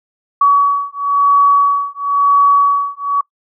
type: beating tone pair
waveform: sine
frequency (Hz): 1132 / 1132.98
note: C#6 / C#6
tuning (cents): +36 / +37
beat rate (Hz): 0.98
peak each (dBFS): -12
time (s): 0.41-3.21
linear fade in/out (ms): 5
effects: noise-tail reverb RT60 0.1 s tail -23 dB re dry